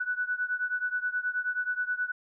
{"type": "beating tone pair", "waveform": "sine", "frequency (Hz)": [1480, 1489.4], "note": ["F#6", "F#6"], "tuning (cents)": [0, 11], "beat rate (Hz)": 9.4, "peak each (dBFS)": [-30, -32], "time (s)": [0, 2.12], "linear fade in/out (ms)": 10, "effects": []}